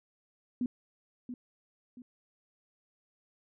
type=tone with echo; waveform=sine; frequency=246.9 Hz; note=B3; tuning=in tune; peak=-28 dBFS; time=0.61-0.66 s; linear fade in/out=2 ms; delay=680 ms; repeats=2; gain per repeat=-9 dB; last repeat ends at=2.02 s; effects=none